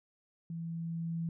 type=tone with level ramp; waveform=sine; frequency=166.1 Hz; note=E3; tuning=13 cents sharp; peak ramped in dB=-37 to -32 dBFS; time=0.5-1.29 s; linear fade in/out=2 ms; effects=none